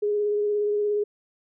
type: tone with vibrato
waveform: sine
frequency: 415.3 Hz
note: G#4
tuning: in tune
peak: -21 dBFS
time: 0.02-1.04 s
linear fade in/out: 10 ms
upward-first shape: sine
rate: 17 Hz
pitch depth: 17 cents each way
effects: none